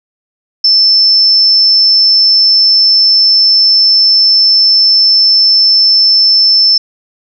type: tone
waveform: sine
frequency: 5300 Hz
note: E8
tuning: 9 cents sharp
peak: -4 dBFS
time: 0.64-6.78 s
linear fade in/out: 5 ms
effects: none